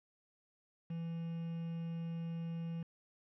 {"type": "tone with quantisation", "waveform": "triangle", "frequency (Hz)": 166.4, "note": "E3", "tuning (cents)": 17, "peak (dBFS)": -36, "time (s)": [0.9, 2.83], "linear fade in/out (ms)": 5, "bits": 9, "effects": ["low-pass 2000 Hz 12 dB/octave"]}